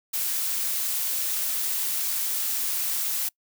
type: noise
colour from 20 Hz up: blue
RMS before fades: -27 dBFS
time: 0.13-3.29 s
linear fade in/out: 10 ms
effects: noise-tail reverb RT60 0.1 s tail -25 dB re dry